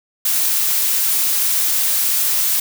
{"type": "noise", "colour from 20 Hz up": "blue", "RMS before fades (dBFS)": -17, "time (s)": [0.25, 2.6], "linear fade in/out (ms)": 5, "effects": []}